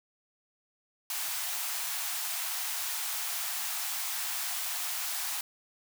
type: high-pass noise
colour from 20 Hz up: white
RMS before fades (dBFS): -34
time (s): 1.1-5.41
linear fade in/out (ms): 2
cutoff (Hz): 660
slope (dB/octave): 96
effects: none